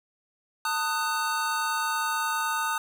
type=chord; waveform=square; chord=D# diminished; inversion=second; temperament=just; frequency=896 / 1244.5 / 1493.4 Hz; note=A5 / D#6 / F#6; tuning=+31 / 0 / +16 cents; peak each=-31 / -30 / -32 dBFS; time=0.65-2.78 s; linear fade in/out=2 ms; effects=none